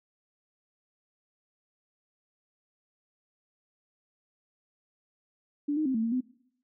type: tone with pitch steps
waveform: sine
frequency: 290.8 / 309.2 / 262.7 / 223.5 / 228.6 / 254.1 Hz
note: D4 / D#4 / C4 / A3 / A#3 / B3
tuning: -17 / -11 / +7 / +27 / -34 / +49 cents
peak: -25 dBFS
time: 5.68-6.208 s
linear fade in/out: 10 ms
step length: 88 ms
effects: noise-tail reverb RT60 0.7 s tail -20 dB re dry